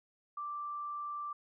sine tone, 1174.7 Hz, D6, in tune, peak -37 dBFS, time 0.37-1.33 s, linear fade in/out 5 ms, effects none

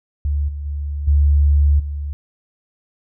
sine tone with level steps, 72.4 Hz, D2, 24 cents flat, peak -16 / -24 / -21 / -10 / -22 dBFS, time 0.25-2.13 s, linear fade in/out 0 ms, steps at 0.48 / 0.65 / 1.07 / 1.79 s, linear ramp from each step 10 ms, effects none

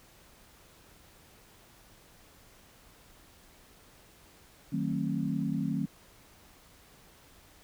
sine chord, D# diminished seventh, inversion none, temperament just, 155.56 / 186.68 / 224 / 268.8 Hz, D#3 / F#3 / A3 / C4, 0 / +16 / +31 / +47 cents, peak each -34 dBFS, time 4.72-5.86 s, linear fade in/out 10 ms, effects pink hiss -58 dBFS RMS until 7.63 s

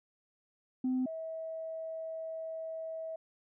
sine tone pair in turn, 256.5 / 646.3 Hz, C4 / E5, -34 / -34 cents, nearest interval octave + major third, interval 1600 cents, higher second, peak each -27 / -37 dBFS, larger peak first, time 0.84-1.06 / 1.06-3.16 s, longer second, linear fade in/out 5 ms, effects tanh soft clip ceiling -26 dBFS

